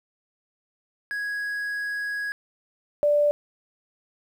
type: tone pair in turn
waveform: triangle / sine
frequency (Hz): 1661.2 / 587.3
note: G#6 / D5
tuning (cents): 0 / 0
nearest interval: octave + tritone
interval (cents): 1800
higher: first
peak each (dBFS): -25 / -17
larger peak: second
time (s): 1.11-2.32 / 3.03-3.31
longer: first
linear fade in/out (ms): 0
effects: 9-bit